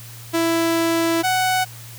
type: tone pair in turn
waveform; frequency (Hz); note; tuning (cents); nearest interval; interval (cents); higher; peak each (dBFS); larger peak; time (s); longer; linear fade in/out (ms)
sawtooth; 331.5 / 744.2; E4 / F#5; +10 / +10; octave + major second; 1400; second; -13; neither; 0.33-1.23 / 1.23-1.65; first; 20
effects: added 116 Hz sine -38 dBFS peak until 1.98 s + white hiss -41 dBFS RMS until 1.98 s